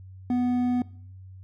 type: tone with hard clipping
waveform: triangle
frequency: 246.9 Hz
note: B3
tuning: in tune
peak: -23 dBFS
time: 0.3-0.82 s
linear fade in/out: 2 ms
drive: 9 dB
effects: noise-tail reverb RT60 0.6 s tail -21 dB re dry + added 94 Hz sine -42 dBFS peak until 1.43 s